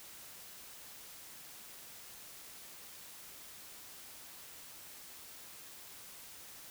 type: silence
effects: white hiss -52 dBFS RMS until 6.7 s